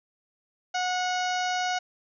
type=harmonic tone with a mistuned harmonic; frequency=730 Hz; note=F#5; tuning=24 cents flat; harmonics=1 / 2 / 3 / 4 / 5 / 6 / 7 / 8 / 9; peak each=-27 / -32 / -37 / -37 / -41 / -42 / -41 / -42 / -43 dBFS; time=0.74-1.79 s; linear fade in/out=10 ms; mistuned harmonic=5; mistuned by=+59 cents; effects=none